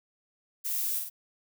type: noise with echo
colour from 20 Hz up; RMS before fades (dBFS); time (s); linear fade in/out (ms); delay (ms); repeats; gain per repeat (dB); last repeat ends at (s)
violet; -32; 0.64-1; 20; 50; 2; -4; 1.1
effects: none